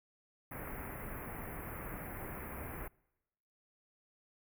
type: band-stop noise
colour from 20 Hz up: pink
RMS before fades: -44 dBFS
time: 0.51-2.88 s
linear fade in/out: 5 ms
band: 2300 to 11000 Hz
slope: 48 dB/octave
effects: noise-tail reverb RT60 1.0 s tail -26 dB re dry